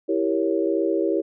sine chord, E diminished seventh, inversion none, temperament equal, 329.6 / 392 / 466.2 / 554.4 Hz, E4 / G4 / Bb4 / Db5, 0 / 0 / 0 / 0 cents, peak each -23 / -24 / -27 / -27 dBFS, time 0.08-1.22 s, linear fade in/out 20 ms, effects none

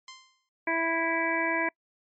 10% pulse tone with exponential decay, 1044 Hz, C6, 4 cents flat, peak -32 dBFS, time 0.08-0.49 s, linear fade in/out 2 ms, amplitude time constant 87 ms
harmonic tone, 329.6 Hz, E4, in tune, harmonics 1 / 2 / 3 / 5 / 6 / 7, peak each -32 / -32 / -32 / -32 / -32 / -32 dBFS, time 0.67-1.69 s, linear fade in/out 5 ms
effects noise-tail reverb RT60 0.1 s tail -26 dB re dry + MP3 32 kbps

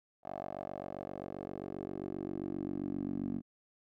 10% pulse tone with band-pass filter sweep, 47.56 Hz, F#1, 48 cents sharp, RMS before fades -40 dBFS, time 0.23-3.42 s, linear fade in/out 50 ms, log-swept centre 680 to 250 Hz, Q 3.4, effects none

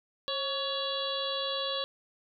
harmonic tone with a mistuned harmonic, 563 Hz, C#5, 27 cents sharp, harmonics 1 / 2 / 3 / 5 / 6 / 7 / 8, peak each -35 / -38 / -44 / -42 / -35 / -37 / -45 dBFS, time 0.28-1.84 s, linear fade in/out 0 ms, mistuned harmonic 1, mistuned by -68 cents, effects none

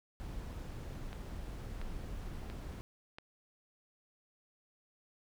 brown noise, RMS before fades -43 dBFS, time 0.2-2.81 s, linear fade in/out 0 ms
click train, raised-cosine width 0.3 ms, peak -31 dBFS, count 4, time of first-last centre 1.13-3.185 s, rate 1.46 Hz
effects none

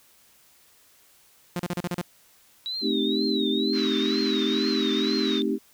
sawtooth tone bursts, 176 Hz, F3, 14 cents sharp, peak -22 dBFS, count 7, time 1.56-2.015 s, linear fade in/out 2 ms, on 35 ms, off 35 ms
sine tone with vibrato, 3868 Hz, B7, 37 cents flat, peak -28 dBFS, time 2.66-5.42 s, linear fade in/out 0 ms, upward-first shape triangle, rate 2.1 Hz, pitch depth 150 cents each way
sine chord, A half-diminished seventh, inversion none, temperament equal, 220 / 261.6 / 311.1 / 392 Hz, A3 / C4 / Eb4 / G4, 0 / 0 / 0 / 0 cents, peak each -28 dBFS, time 2.81-5.59 s, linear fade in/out 50 ms
pink band-pass noise, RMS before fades -38 dBFS, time 3.72-5.42 s, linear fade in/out 50 ms, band 1100 to 5800 Hz, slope 48 dB/octave
effects white hiss -58 dBFS RMS until 5.73 s

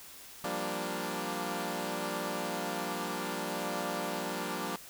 10% pulse chord, G minor seventh, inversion third, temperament equal, 174.61 / 196 / 233.1 / 293.7 Hz, F3 / G3 / Bb3 / D4, 0 / 0 / 0 / 0 cents, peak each -31 dBFS, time 0.44-4.76 s, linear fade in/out 2 ms, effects white hiss -50 dBFS RMS until 4.89 s

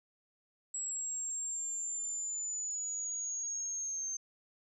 sine linear sweep, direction down, 7730 to 6300 Hz, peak -35 dBFS, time 0.74-4.17 s, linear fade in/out 5 ms, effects none

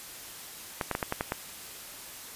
clicks, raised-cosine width 0.5 ms, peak -13 dBFS, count 7, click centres 0.812 / 0.913 / 0.951 / 1.028 / 1.124 / 1.209 / 1.321 s, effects white hiss -44 dBFS RMS until 2.35 s + resampled to 32000 Hz

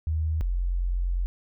sine tone pair in turn, 79 / 44.34 Hz, D#2 / F1, +27 / +27 cents, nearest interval minor seventh, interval 1000 cents, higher first, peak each -23 dBFS, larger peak neither, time 0.07-0.41 / 0.41-1.26 s, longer second, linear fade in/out 0 ms, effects none

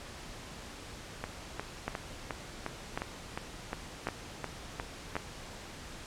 two click trains, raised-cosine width 0.5 ms, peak -17 / -19 dBFS, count 4 / 12, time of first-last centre 1.88-5.166 / 1.24-5.155 s, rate 0.913 / 2.81 Hz, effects pink hiss -46 dBFS RMS until 6.06 s + low-pass 8000 Hz 12 dB/octave

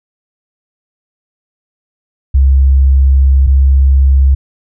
sine tone pair in turn, 67.3 / 67.54 Hz, C2 / C#2, +49 / -44 cents, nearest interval unison, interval 7 cents, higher second, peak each -4 dBFS, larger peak neither, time 2.34-3.47 / 3.47-4.35 s, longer first, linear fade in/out 10 ms, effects none

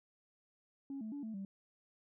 sine tone with pitch steps, 275.2 / 218 / 286 / 220.7 / 195.3 Hz, C#4 / A3 / D4 / A3 / G3, -12 / -16 / -46 / +5 / -6 cents, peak -39 dBFS, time 0.9-1.45 s, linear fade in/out 2 ms, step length 110 ms, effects tanh soft clip ceiling -37 dBFS

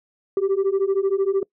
sine beating tone pair, 383.2 / 396.2 Hz, G4 / G4, -39 / +18 cents, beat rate 13 Hz, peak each -19 dBFS, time 0.37-1.43 s, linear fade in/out 2 ms, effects noise-tail reverb RT60 0.1 s tail -25 dB re dry + tanh soft clip ceiling -15 dBFS

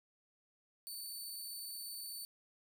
15% pulse tone, 4517 Hz, C#8, 32 cents sharp, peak -37 dBFS, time 0.87-2.25 s, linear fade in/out 0 ms, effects none

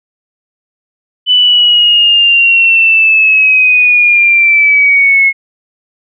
sine linear sweep, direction down, 3000 to 2168 Hz, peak -4 dBFS, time 1.26-5.33 s, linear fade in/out 50 ms, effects none

